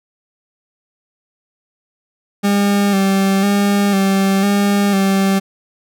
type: tone with vibrato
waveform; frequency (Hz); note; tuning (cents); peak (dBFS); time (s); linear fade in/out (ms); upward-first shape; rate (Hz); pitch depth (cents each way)
40% pulse; 198; G3; +18; -11; 2.43-5.4; 20; square; 1; 32
effects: none